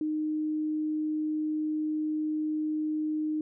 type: tone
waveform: sine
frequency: 307.8 Hz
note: D#4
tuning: 19 cents flat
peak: -27 dBFS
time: 0.01-3.41 s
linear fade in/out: 2 ms
effects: none